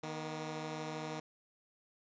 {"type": "tone pair together", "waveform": "10% pulse", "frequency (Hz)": [155.75, 240], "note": ["D#3", "B3"], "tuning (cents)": [2, -49], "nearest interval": "perfect fifth", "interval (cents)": 749, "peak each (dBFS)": [-32, -38], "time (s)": [0.03, 1.2], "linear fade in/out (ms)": 5, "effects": ["resampled to 16000 Hz"]}